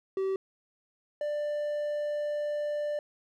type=tone pair in turn; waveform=triangle; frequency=384.3 / 591.4 Hz; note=G4 / D5; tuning=-34 / +12 cents; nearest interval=perfect fifth; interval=746 cents; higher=second; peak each=-25 / -27 dBFS; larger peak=first; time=0.17-0.36 / 1.21-2.99 s; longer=second; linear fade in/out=2 ms; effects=none